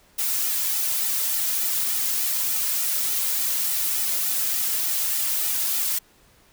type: noise with flanger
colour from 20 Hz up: blue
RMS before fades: -24 dBFS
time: 0.18-5.99 s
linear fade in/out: 10 ms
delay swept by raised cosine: 1.8 to 2.65 ms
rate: 3.4 Hz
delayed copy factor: -0.6
effects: pink hiss -57 dBFS RMS until 6.52 s